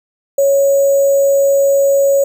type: tone with sample-and-hold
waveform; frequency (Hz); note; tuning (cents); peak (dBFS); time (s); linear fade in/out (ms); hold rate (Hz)
sine; 554.4; C#5; 0; -8; 0.38-2.24; 5; 7350
effects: none